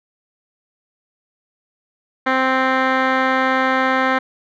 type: tone with low-pass filter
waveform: 10% pulse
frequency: 261.6 Hz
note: C4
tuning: in tune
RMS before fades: -17 dBFS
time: 2.26-4.19 s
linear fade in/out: 10 ms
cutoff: 2200 Hz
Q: 2.3
effects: none